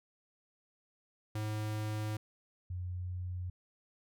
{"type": "tone pair in turn", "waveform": ["square", "sine"], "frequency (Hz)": [107.2, 90.14], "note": ["A2", "F#2"], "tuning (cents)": [-45, -45], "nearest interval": "minor third", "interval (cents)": 300, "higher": "first", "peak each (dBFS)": [-35, -36], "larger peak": "first", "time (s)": [[1.35, 2.17], [2.7, 3.5]], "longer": "first", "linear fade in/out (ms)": 5, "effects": []}